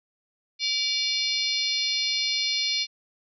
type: harmonic tone with a mistuned harmonic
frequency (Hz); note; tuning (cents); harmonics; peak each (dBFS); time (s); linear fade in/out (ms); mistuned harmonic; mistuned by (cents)
708; F5; +23; 3 / 4 / 5 / 6 / 7 / 8; -31 / -36 / -30 / -27 / -31 / -36; 0.59-2.87; 50; 3; +140
effects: none